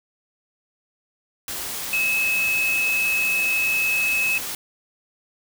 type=tone in noise; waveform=sine; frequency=2583 Hz; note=E7; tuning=36 cents flat; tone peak=-19 dBFS; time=1.93-4.38 s; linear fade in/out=2 ms; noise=white; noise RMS=-30 dBFS; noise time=1.48-4.55 s; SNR=+8 dB; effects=none